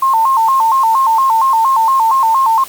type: tone with vibrato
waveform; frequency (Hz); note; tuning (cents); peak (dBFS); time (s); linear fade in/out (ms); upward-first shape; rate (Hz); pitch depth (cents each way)
sine; 979; B5; -15; -8; 0.02-2.64; 5; square; 4.3; 150
effects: white hiss -33 dBFS RMS until 2.68 s + Opus 32 kbps